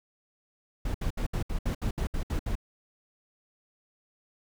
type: noise bursts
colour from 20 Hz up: brown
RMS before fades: -29 dBFS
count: 11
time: 0.85-2.554 s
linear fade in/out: 5 ms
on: 94 ms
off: 67 ms
effects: none